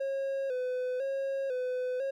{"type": "tone with vibrato", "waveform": "triangle", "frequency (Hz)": 523.3, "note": "C5", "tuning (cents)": 0, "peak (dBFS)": -28, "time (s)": [0, 2.11], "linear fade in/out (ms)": 10, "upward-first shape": "square", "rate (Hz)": 1, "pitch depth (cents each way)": 66, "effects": []}